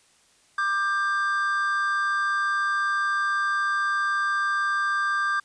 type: tone pair together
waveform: triangle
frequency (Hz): 1187.3 / 1587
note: D6 / G6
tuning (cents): +19 / +21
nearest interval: perfect fourth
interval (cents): 502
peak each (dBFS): -23 / -23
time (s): 0.58-5.4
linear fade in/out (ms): 5
effects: white hiss -60 dBFS RMS until 5.44 s + resampled to 22050 Hz